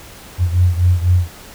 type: beating tone pair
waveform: sine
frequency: 88.2 / 92.2 Hz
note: F2 / F#2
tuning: +18 / -6 cents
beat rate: 4 Hz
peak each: -12 / -16 dBFS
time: 0.38-1.29 s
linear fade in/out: 50 ms
effects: pink hiss -38 dBFS RMS until 1.54 s